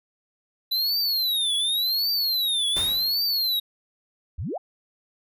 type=tone with vibrato; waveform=square; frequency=3967 Hz; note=B7; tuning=7 cents sharp; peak=-22 dBFS; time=0.71-3.6 s; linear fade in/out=10 ms; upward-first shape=triangle; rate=0.89 Hz; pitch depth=290 cents each way
type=noise with exponential decay; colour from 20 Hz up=pink; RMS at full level=-30 dBFS; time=2.76-3.32 s; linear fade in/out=5 ms; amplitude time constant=120 ms
type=exponential sweep; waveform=sine; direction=up; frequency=61.3 to 859 Hz; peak=-27 dBFS; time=4.38-4.58 s; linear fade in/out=10 ms
effects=none